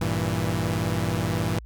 sawtooth chord, E diminished, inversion first, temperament equal, 98 / 116.54 / 164.81 Hz, G2 / Bb2 / E3, 0 / 0 / 0 cents, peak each -24 / -24 / -24 dBFS, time 0.01-1.59 s, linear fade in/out 5 ms, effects added 56 Hz sine -39 dBFS peak until 1.65 s

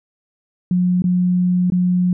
sine tone with dropouts, 180 Hz, F#3, 47 cents flat, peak -13 dBFS, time 0.71-2.13 s, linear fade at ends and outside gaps 2 ms, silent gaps 1.021-1.041 / 1.701-1.721 s, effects none

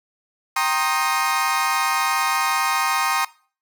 30% pulse chord, C minor seventh, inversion second, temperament equal with one note detuned, 784 / 932.3 / 1069.7 / 1244.5 Hz, G5 / Bb5 / C6 / Eb6, 0 / 0 / +38 / 0 cents, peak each -24 / -22 / -21 / -21 dBFS, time 0.56-3.25 s, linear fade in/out 5 ms, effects noise-tail reverb RT60 0.4 s tail -20 dB re dry

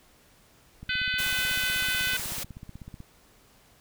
click train, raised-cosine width 5 ms, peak -29 dBFS, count 36, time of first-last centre 0.83-3.004 s, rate 16.1 Hz
harmonic tone, 504 Hz, B4, 35 cents sharp, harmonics 3 / 4 / 5 / 6 / 7 / 8 / 9, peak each -29 / -35 / -33 / -34 / -35 / -40 / -42 dBFS, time 0.89-2.17 s, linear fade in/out 5 ms
white noise, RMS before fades -34 dBFS, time 1.18-2.44 s, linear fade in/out 10 ms
effects pink hiss -59 dBFS RMS until 3.8 s

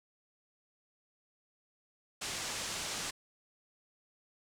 white low-pass noise, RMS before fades -39 dBFS, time 2.21-3.11 s, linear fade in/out 10 ms, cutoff 8100 Hz, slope 24 dB/octave, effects none

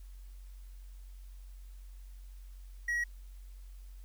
triangle tone, 1909 Hz, A#6, 41 cents sharp, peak -28 dBFS, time 2.88-3.04 s, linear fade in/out 5 ms, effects added 46 Hz sine -46 dBFS peak until 4.04 s + white hiss -67 dBFS RMS until 4.04 s

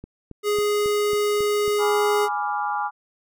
click train, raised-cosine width 3 ms, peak -24 dBFS, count 7, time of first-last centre 0.04-1.679 s, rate 3.66 Hz
square tone, 415.3 Hz, G#4, in tune, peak -20 dBFS, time 0.43-2.29 s, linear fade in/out 50 ms
sine chord, G# diminished seventh, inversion none, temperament equal, 830.6 / 987.8 / 1174.7 / 1396.9 Hz, G#5 / B5 / D6 / F6, 0 / 0 / 0 / 0 cents, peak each -25 / -30 / -29 / -31 dBFS, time 1.78-2.91 s, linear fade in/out 50 ms
effects none

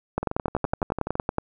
two click trains, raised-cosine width 1 ms, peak -9 / -14 dBFS, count 14 / 12, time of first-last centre 0.18-1.384 / 0.23-1.154 s, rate 10.8 / 11.9 Hz, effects none

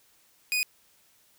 sawtooth tone, 2479 Hz, D#7, 7 cents flat, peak -21 dBFS, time 0.52-0.63 s, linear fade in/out 0 ms, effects white hiss -63 dBFS RMS until 1.38 s

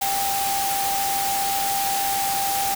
sine tone in noise, 790 Hz, G5, 13 cents sharp, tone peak -23 dBFS, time 0.01-2.75 s, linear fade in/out 10 ms, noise white, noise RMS -26 dBFS, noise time 0.01-2.75 s, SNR 0 dB, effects none

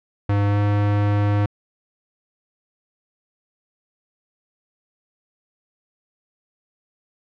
square tone with pitch glide, 101.5 to 102.68 Hz, G#2 to G#2, -39 to -19 cents, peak -17 dBFS, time 0.29-1.46 s, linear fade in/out 5 ms, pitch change +20 cents, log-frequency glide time 0.46-0.59 s, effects low-pass 2000 Hz 12 dB/octave

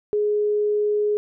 sine tone, 418 Hz, G#4, 11 cents sharp, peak -18 dBFS, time 0.13-1.17 s, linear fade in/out 0 ms, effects none

